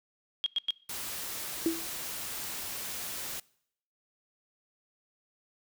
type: tone bursts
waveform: sine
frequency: 3254 Hz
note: G#7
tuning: 36 cents flat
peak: -25 dBFS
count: 3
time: 0.44-0.706 s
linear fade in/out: 0 ms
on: 22 ms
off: 100 ms
type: noise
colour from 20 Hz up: white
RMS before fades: -38 dBFS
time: 0.89-3.4 s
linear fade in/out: 5 ms
type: tone with exponential decay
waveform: sine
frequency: 329.6 Hz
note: E4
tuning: in tune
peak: -21 dBFS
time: 1.66-1.87 s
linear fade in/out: 1 ms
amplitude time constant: 45 ms
effects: noise-tail reverb RT60 0.7 s tail -24 dB re dry